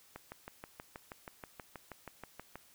click train, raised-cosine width 0.5 ms, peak -29 dBFS, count 16, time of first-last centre 0.16-2.556 s, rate 6.26 Hz, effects white hiss -63 dBFS RMS until 2.74 s

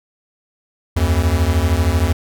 square beating tone pair, 76.1 / 89.1 Hz, D#2 / F2, -38 / +35 cents, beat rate 13 Hz, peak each -17 dBFS, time 0.96-2.13 s, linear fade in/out 10 ms, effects none

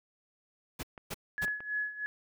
pink noise bursts, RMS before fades -38 dBFS, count 3, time 0.79-1.456 s, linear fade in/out 10 ms, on 42 ms, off 270 ms
clicks, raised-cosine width 0.5 ms, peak -31 dBFS, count 3, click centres 0.978 / 1.481 / 1.605 s
sine tone with tremolo, 1695 Hz, G#6, 35 cents sharp, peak -29 dBFS, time 1.38-2.06 s, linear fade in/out 0 ms, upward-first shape sine, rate 3.1 Hz, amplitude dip 80%
effects none

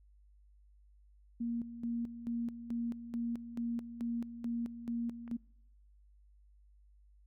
sine tone with tremolo, 234.7 Hz, A#3, 12 cents sharp, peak -33 dBFS, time 1.4-5.37 s, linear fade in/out 10 ms, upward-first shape square, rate 2.3 Hz, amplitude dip 70%
click, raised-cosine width 0.5 ms, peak -40 dBFS, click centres 5.278 s
effects noise-tail reverb RT60 0.8 s tail -26 dB re dry + added 50 Hz sine -60 dBFS peak until 7.26 s

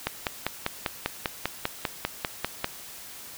click train, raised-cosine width 0.3 ms, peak -9 dBFS, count 14, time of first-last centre 0.07-2.644 s, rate 5.05 Hz, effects white hiss -43 dBFS RMS until 3.37 s

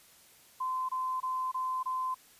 sine tone bursts, 1030 Hz, C6, 28 cents flat, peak -30 dBFS, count 5, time 0.6-2.146 s, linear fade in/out 10 ms, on 290 ms, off 24 ms, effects white hiss -59 dBFS RMS until 2.39 s + resampled to 32000 Hz

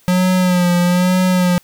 square tone with vibrato, 180 Hz, F#3, 47 cents flat, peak -12 dBFS, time 0.08-1.58 s, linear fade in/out 0 ms, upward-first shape sine, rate 1.1 Hz, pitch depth 42 cents each way, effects white hiss -52 dBFS RMS until 1.63 s

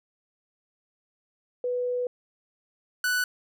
sine / 45% pulse tone pair in turn, 493.9 / 1485.2 Hz, B4 / F#6, 0 / +6 cents, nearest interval octave + perfect fifth, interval 1906 cents, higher second, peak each -25 / -23 dBFS, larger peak second, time 1.64-2.07 / 3.04-3.24 s, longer first, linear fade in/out 2 ms, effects none

